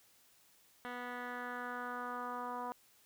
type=tone with low-pass filter sweep; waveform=10% pulse; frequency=245.6 Hz; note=B3; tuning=9 cents flat; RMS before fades=-42 dBFS; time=0.85-2.72 s; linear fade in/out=0 ms; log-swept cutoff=2300 to 1000 Hz; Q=3; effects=white hiss -67 dBFS RMS until 3.05 s